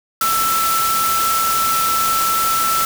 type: tone in noise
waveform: sine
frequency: 1328 Hz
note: E6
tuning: 12 cents sharp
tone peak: -16 dBFS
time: 0.21-2.85 s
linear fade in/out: 2 ms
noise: white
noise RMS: -21 dBFS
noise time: 0.21-2.85 s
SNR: +2 dB
effects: none